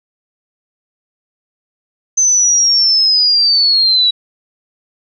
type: linear sweep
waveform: sine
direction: down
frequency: 6190 to 3882 Hz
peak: -8 dBFS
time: 2.17-4.11 s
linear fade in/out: 10 ms
effects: none